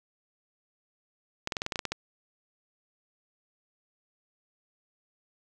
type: clicks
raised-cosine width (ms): 0.2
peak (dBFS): -13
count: 10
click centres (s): 1.474 / 1.522 / 1.568 / 1.619 / 1.664 / 1.722 / 1.758 / 1.792 / 1.853 / 1.92
effects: none